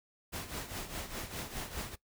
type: noise with tremolo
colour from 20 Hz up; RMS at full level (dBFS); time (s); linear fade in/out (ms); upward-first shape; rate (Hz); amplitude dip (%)
pink; -38; 0.32-1.96; 20; triangle; 4.9; 75
effects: noise-tail reverb RT60 0.1 s tail -19 dB re dry